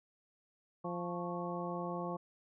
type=harmonic tone with a mistuned harmonic; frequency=174.61 Hz; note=F3; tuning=in tune; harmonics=1 / 2 / 3 / 4 / 5 / 6; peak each=-41 / -43 / -43 / -45 / -46 / -44 dBFS; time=0.84-2.17 s; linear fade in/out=10 ms; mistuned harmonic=6; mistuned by=+87 cents; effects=none